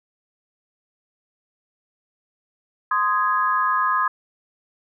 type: chord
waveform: sine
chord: Ab major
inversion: first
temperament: just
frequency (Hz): 1038.3 / 1245.9 / 1661.2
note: C6 / Eb6 / Ab6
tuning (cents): -14 / +2 / 0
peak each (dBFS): -21 / -21 / -25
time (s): 2.91-4.08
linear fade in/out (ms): 5
effects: none